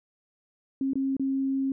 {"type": "tone with dropouts", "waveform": "sine", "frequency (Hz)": 269.4, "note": "C#4", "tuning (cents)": -49, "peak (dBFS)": -24, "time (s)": [0.81, 1.72], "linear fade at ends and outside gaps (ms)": 2, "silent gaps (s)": [[0.934, 0.955], [1.167, 1.196]], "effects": []}